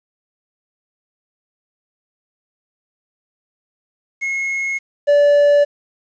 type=tone pair in turn; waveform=triangle; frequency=2168 / 578.9 Hz; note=C#7 / D5; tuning=-39 / -25 cents; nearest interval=octave + major seventh; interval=2286 cents; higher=first; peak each=-17 / -7 dBFS; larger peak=second; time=4.21-4.79 / 5.07-5.65 s; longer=neither; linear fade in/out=20 ms; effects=resampled to 16000 Hz + 8-bit